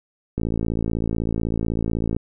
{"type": "click train", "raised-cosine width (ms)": 3, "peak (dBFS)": -11, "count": 101, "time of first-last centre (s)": [0.38, 2.166], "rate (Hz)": 56, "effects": []}